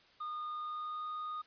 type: tone with pitch glide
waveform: triangle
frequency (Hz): 1223 to 1234.4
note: D#6 to D#6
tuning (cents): -30 to -14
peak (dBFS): -36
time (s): 0.2-1.42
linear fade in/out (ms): 10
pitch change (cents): +16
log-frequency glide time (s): 0.57-1.09
effects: white hiss -64 dBFS RMS until 1.46 s + resampled to 11025 Hz